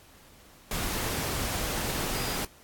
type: tone in noise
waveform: sine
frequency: 4891 Hz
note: D#8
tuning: 31 cents flat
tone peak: -39 dBFS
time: 2.15-2.36 s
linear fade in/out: 2 ms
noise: pink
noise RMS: -31 dBFS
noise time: 0.71-2.45 s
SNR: -11 dB
effects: pink hiss -55 dBFS RMS until 2.63 s + AAC 64 kbps